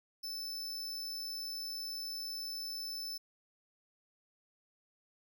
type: tone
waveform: 45% pulse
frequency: 5274 Hz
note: E8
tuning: in tune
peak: -39 dBFS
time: 0.23-3.18 s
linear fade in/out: 10 ms
effects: none